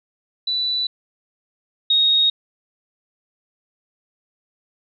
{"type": "tone pair in turn", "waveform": "sine", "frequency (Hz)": [3969, 3746], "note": ["B7", "A#7"], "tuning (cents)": [8, 8], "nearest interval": "minor second", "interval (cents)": 100, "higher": "first", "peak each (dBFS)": [-19, -13], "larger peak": "second", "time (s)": [[0.47, 0.87], [1.9, 2.3]], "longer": "neither", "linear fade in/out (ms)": 5, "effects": []}